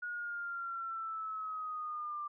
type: linear sweep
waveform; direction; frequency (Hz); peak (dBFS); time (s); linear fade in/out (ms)
sine; down; 1450 to 1182; -37; 0.02-2.28; 10
effects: none